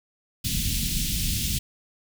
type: band-stop noise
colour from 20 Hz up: pink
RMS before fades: -26 dBFS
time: 0.44-1.59 s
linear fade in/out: 10 ms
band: 220 to 2900 Hz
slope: 24 dB/octave
effects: none